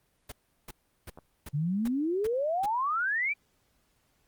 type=noise bursts; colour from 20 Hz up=pink; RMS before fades=-41 dBFS; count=7; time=0.29-2.66 s; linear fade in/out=5 ms; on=30 ms; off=360 ms
type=clicks; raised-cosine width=1 ms; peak=-33 dBFS; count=2; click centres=1.175 / 1.187 s
type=exponential sweep; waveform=sine; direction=up; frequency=138.59 to 2400 Hz; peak=-26 dBFS; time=1.53-3.34 s; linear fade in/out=20 ms
effects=pink hiss -71 dBFS RMS until 4.27 s + Opus 32 kbps